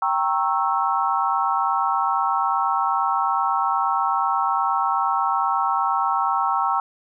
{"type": "chord", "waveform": "sine", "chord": "G diminished seventh", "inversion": "none", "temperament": "equal with one note detuned", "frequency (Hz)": [784, 932.3, 1094.7, 1318.5], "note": ["G5", "Bb5", "Db6", "Fb6"], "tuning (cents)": [0, 0, -22, 0], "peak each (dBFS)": -24, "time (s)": [0.02, 6.8], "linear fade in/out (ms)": 2, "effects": []}